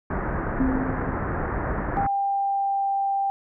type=low-pass noise; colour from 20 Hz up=pink; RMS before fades=-27 dBFS; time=0.1-2.07 s; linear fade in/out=5 ms; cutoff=1800 Hz; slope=48 dB/octave
type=tone with exponential decay; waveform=sine; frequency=261.6 Hz; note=C4; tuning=in tune; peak=-18 dBFS; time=0.6-1.71 s; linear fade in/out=2 ms; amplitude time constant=240 ms
type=tone with pitch glide; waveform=sine; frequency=795 to 789.5 Hz; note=G5 to G5; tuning=+24 to +12 cents; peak=-21 dBFS; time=1.97-3.3 s; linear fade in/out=0 ms; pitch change=-12 cents; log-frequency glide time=2.14-2.9 s
effects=none